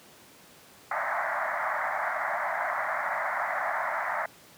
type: band-pass noise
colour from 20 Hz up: pink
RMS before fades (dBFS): -30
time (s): 0.91-4.26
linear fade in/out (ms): 5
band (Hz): 600 to 2100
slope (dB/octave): 96
effects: pink hiss -53 dBFS RMS until 4.57 s + high-pass 150 Hz 12 dB/octave